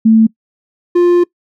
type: tone pair in turn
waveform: sine / triangle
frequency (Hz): 222.2 / 350.9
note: A3 / F4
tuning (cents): +17 / +8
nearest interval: minor sixth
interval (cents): 791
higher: second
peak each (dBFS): -4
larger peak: neither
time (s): 0.05-0.27 / 0.95-1.24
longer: second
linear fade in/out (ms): 10
effects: noise-tail reverb RT60 0.1 s tail -22 dB re dry